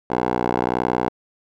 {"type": "tone with band-pass filter", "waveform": "10% pulse", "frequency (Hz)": 61.3, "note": "B1", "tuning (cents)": -12, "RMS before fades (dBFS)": -22, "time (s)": [0.1, 1.09], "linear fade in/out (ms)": 5, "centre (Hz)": 660, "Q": 1.7, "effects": []}